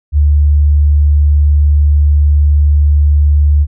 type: tone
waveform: sine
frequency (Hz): 73.42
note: D2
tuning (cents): 0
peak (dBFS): -5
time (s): 0.12-3.67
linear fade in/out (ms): 50
effects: none